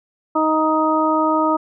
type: harmonic tone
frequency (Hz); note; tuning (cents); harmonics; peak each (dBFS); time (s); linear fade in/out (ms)
312.9; D#4; +10; 1 / 2 / 3 / 4; -19 / -21 / -20 / -20; 0.35-1.57; 10
effects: none